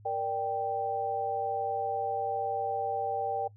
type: chord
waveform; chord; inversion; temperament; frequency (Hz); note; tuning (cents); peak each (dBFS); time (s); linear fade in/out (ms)
sine; G minor; first; equal; 466.2 / 587.3 / 784; Bb4 / D5 / G5; 0 / 0 / 0; -35 / -36 / -30; 0.05-3.48; 10
effects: noise-tail reverb RT60 0.1 s tail -20 dB re dry + added 104 Hz sine -51 dBFS peak until 3.56 s